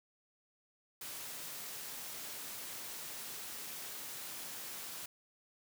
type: high-pass noise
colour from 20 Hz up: white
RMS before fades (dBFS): -45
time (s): 1.01-5.06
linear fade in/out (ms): 5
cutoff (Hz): 100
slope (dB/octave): 12
effects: none